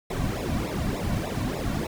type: noise with flanger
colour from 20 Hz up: brown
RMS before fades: -28 dBFS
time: 0.1-1.87 s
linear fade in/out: 5 ms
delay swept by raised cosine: 0.64 to 2.44 ms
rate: 3.4 Hz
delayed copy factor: -1
effects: none